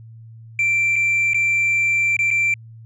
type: tone with dropouts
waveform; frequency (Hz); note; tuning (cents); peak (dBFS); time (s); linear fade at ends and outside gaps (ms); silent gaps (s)
sine; 2351; D7; +1; -13; 0.59-2.54; 2; 0.958-0.962 / 1.334-1.344 / 2.167-2.19 / 2.305-2.311
effects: tanh soft clip ceiling -14 dBFS + added 113 Hz sine -38 dBFS peak until 2.85 s